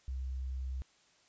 sine tone, 65 Hz, C2, 11 cents flat, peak -35 dBFS, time 0.08-0.82 s, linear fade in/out 0 ms, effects white hiss -67 dBFS RMS until 1.28 s + resampled to 16000 Hz

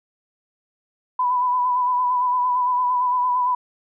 sine tone with vibrato, 994 Hz, B5, 11 cents sharp, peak -17 dBFS, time 1.19-3.55 s, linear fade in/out 5 ms, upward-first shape sine, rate 8.8 Hz, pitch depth 31 cents each way, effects none

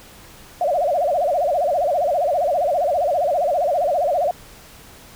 sine tone with vibrato, 639 Hz, D#5, 46 cents sharp, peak -16 dBFS, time 0.61-4.31 s, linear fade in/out 2 ms, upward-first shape sine, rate 15 Hz, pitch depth 240 cents each way, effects pink hiss -44 dBFS RMS until 5.15 s

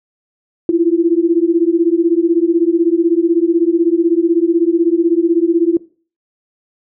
sine beating tone pair, 329.6 / 345.6 Hz, E4 / F4, 0 / -18 cents, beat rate 16 Hz, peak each -13 dBFS, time 0.69-5.77 s, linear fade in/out 2 ms, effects noise-tail reverb RT60 0.4 s tail -20 dB re dry

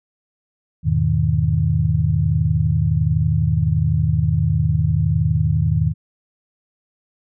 sine chord, E major seventh, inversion none, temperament equal, 82.41 / 103.83 / 123.47 / 155.56 Hz, E2 / G#2 / B2 / D#3, 0 / 0 / 0 / 0 cents, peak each -21 / -21 / -22 / -18 dBFS, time 0.83-5.94 s, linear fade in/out 50 ms, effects none

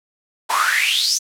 pink noise with high-pass filter sweep, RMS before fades -18 dBFS, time 0.49-1.19 s, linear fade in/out 20 ms, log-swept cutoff 880 to 6300 Hz, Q 9.1, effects low-pass 12000 Hz 12 dB/octave

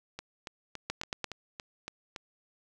two click trains, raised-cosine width 0.2 ms, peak -22 / -15 dBFS, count 8 / 4, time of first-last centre 0.19-2.162 / 0.9-1.243 s, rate 3.55 / 8.75 Hz, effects none

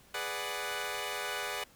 10% pulse chord, G# half-diminished seventh, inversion none, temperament equal, 415.3 / 493.9 / 587.3 / 740 Hz, G#4 / B4 / D5 / F#5, 0 / 0 / 0 / 0 cents, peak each -32 dBFS, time 0.14-1.64 s, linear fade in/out 5 ms, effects pink hiss -60 dBFS RMS until 1.75 s

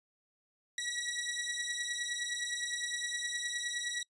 15% pulse beating tone pair, 1920 / 1929.7 Hz, B6 / B6, -49 / -41 cents, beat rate 9.7 Hz, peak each -32 / -31 dBFS, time 0.78-4.03 s, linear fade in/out 2 ms, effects noise-tail reverb RT60 0.1 s tail -25 dB re dry + resampled to 24000 Hz

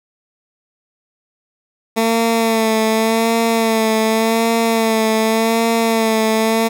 15% pulse tone with vibrato, 224.5 Hz, A3, 35 cents sharp, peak -7 dBFS, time 1.96-6.69 s, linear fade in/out 20 ms, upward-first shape sine, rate 0.87 Hz, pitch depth 34 cents each way, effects none

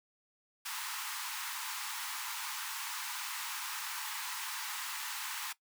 pink high-pass noise, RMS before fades -40 dBFS, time 0.65-5.53 s, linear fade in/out 10 ms, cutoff 840 Hz, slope 96 dB/octave, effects noise-tail reverb RT60 0.1 s tail -18 dB re dry

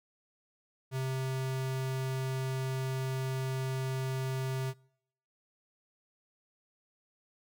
square tone, 131.6 Hz, C3, 10 cents sharp, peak -32 dBFS, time 0.91-4.74 s, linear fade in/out 50 ms, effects noise-tail reverb RT60 0.7 s tail -25 dB re dry

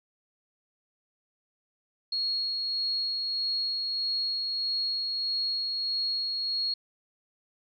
sine tone with tremolo, 4306 Hz, C8, 49 cents sharp, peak -26 dBFS, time 2.12-6.74 s, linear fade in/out 5 ms, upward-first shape sine, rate 1.6 Hz, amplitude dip 25%, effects none

